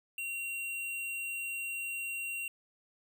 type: tone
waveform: square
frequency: 2749 Hz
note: F7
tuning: 28 cents flat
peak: -36 dBFS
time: 0.18-2.48 s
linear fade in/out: 2 ms
effects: none